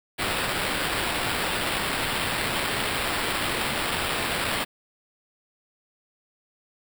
blue noise with sample-and-hold, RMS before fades -27 dBFS, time 0.18-4.65 s, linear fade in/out 20 ms, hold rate 6300 Hz, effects none

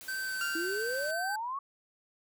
white noise, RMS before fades -48 dBFS, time 0.01-1.11 s, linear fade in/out 0 ms
square tone with vibrato, 1543 Hz, G6, 28 cents flat, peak -34 dBFS, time 0.08-1.36 s, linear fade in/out 5 ms, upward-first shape triangle, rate 2.7 Hz, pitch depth 10 cents each way
30% pulse tone with exponential decay, 1396.9 Hz, F6, in tune, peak -29 dBFS, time 0.41-1.24 s, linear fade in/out 1 ms, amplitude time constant 180 ms
sine exponential sweep, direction up, 319.7 to 1133 Hz, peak -33 dBFS, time 0.55-1.59 s, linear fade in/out 5 ms
effects none

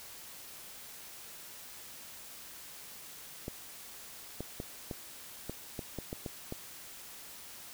clicks, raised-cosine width 2 ms, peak -24 dBFS, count 10, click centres 3.481 / 4.406 / 4.601 / 4.912 / 5.496 / 5.792 / 5.987 / 6.129 / 6.262 / 6.524 s, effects white hiss -49 dBFS RMS until 7.73 s

